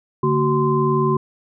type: tone cluster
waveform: sine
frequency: 144.7 / 224.8 / 375.8 / 1037 Hz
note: D3 / A3 / F#4 / C6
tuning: -25 / +37 / +27 / -16 cents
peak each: -20 / -23 / -19 / -21 dBFS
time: 0.23-1.17 s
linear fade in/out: 5 ms
effects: none